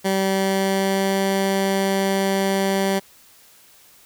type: tone with pitch glide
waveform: 15% pulse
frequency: 192.9 to 194.35 Hz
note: G3 to G3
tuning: -28 to -15 cents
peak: -12 dBFS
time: 0.04-3 s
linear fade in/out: 20 ms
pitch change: +13 cents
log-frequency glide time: 0.33-1.22 s
effects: white hiss -51 dBFS RMS until 4.05 s